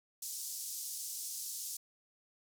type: band-pass noise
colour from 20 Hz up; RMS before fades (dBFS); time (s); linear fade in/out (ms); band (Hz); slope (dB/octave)
pink; -42; 0.22-1.77; 5; 5400 to 15000; 24
effects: none